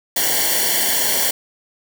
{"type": "noise with comb filter", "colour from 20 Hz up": "white", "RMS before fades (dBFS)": -18, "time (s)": [0.16, 1.31], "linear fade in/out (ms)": 5, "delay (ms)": 0.79, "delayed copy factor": -0.9, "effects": []}